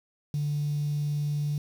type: tone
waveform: triangle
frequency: 146.83 Hz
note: D3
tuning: in tune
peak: -22 dBFS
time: 0.34-1.58 s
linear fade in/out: 2 ms
effects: tanh soft clip ceiling -23 dBFS + 8-bit